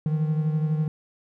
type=beating tone pair; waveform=triangle; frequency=153.7 / 165.7 Hz; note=D#3 / E3; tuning=-21 / +9 cents; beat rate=12 Hz; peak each=-20 / -28 dBFS; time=0.06-0.88 s; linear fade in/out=2 ms; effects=none